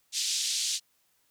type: band-pass noise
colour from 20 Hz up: pink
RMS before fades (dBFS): -30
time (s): 0.12-0.8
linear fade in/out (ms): 50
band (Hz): 3500 to 8000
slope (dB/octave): 24
effects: white hiss -70 dBFS RMS until 1.3 s